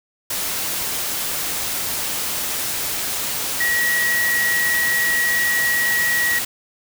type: tone in noise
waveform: sine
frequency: 1914 Hz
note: A#6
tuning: 45 cents sharp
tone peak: -17 dBFS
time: 3.6-6.39 s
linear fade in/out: 5 ms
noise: white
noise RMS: -24 dBFS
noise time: 0.3-6.45 s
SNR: +4 dB
effects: none